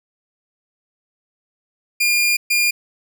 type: tone bursts at uneven times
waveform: sawtooth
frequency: 2412 Hz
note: D7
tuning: 46 cents sharp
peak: -11 dBFS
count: 2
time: 2-2.37 / 2.5-2.71 s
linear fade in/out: 10 ms
effects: none